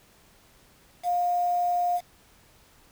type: tone with quantisation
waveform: sine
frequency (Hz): 708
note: F5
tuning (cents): +23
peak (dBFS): -22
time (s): 1.03-2.01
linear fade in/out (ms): 50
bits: 7
effects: pink hiss -58 dBFS RMS until 2.91 s